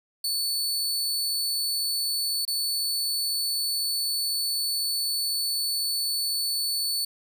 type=tone with dropouts; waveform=sawtooth; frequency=4462 Hz; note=C#8; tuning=11 cents sharp; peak=-22 dBFS; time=0.24-7.05 s; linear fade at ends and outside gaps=5 ms; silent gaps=2.452-2.477 s; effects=none